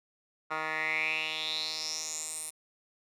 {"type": "tone with band-pass filter sweep", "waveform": "10% pulse", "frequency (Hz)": 156.7, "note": "D#3", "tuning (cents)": 13, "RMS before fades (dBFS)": -34, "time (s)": [0.5, 2.51], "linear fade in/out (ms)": 20, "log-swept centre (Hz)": [1400, 9800], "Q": 6.1, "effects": []}